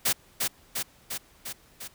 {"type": "noise with echo", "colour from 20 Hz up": "white", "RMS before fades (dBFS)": -24, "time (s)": [0.05, 0.13], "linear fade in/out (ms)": 10, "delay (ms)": 350, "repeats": 5, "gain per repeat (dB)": -3, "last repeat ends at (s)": 1.88, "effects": ["pink hiss -58 dBFS RMS until 1.94 s"]}